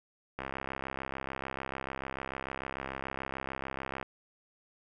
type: click train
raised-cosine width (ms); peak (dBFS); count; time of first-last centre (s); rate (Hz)
0.5; -21; 244; 0.39-4.028; 66.8
effects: none